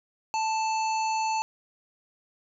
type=harmonic tone; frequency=880 Hz; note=A5; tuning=in tune; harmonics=1 / 3 / 5 / 7 / 8; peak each=-25 / -35 / -39 / -42 / -43 dBFS; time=0.34-1.42 s; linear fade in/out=0 ms; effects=none